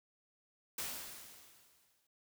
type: noise with exponential decay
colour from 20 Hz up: white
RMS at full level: -39 dBFS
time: 0.78-2.07 s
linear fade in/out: 5 ms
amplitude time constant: 280 ms
effects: none